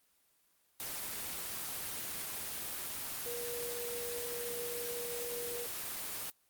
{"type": "tone in noise", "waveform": "sine", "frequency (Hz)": 478.6, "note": "A#4", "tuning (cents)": 46, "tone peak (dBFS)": -40, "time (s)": [3.26, 5.66], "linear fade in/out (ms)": 0, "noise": "white", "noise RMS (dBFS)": -40, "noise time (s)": [0.8, 6.3], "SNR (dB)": -3, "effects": ["white hiss -72 dBFS RMS until 6.49 s", "Opus 24 kbps"]}